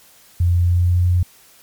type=tone with pitch glide; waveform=sine; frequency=87.31 to 89.04 Hz; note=F2 to F2; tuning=0 to +34 cents; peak=-12 dBFS; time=0.4-1.23 s; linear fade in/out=5 ms; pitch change=+34 cents; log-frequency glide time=0.56-1.04 s; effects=white hiss -49 dBFS RMS until 1.62 s + MP3 96 kbps